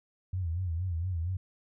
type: tone with vibrato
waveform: sine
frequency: 87.31 Hz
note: F2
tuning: in tune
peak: -29 dBFS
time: 0.33-1.37 s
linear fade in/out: 5 ms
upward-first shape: sine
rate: 4.3 Hz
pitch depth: 130 cents each way
effects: none